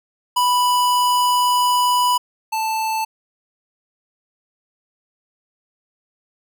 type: tone pair in turn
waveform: square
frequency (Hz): 987.8 / 881.6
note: B5 / A5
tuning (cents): 0 / +3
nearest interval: major second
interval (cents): 197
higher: first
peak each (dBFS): -15 / -20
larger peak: first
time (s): 0.36-2.18 / 2.52-3.05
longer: first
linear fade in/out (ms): 10
effects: none